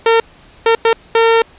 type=tone bursts at uneven times; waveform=sawtooth; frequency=455.6 Hz; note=A#4; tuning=40 cents flat; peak=-4 dBFS; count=4; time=0.06-0.2 / 0.66-0.75 / 0.85-0.93 / 1.15-1.42 s; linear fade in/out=2 ms; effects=pink hiss -44 dBFS RMS until 1.58 s + resampled to 8000 Hz